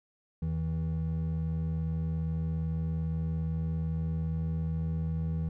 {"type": "tone pair together", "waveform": "triangle", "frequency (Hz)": [81.3, 161.38], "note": ["E2", "E3"], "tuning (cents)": [-23, -36], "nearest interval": "octave", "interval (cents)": 1187, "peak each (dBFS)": [-30, -28], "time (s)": [0.42, 5.49], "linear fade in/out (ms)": 5, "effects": ["tanh soft clip ceiling -22 dBFS"]}